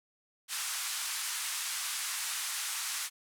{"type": "band-pass noise", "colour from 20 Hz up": "white", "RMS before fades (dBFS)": -36, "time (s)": [0.48, 3.1], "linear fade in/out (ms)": 50, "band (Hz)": [1000, 11000], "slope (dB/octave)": 24, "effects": []}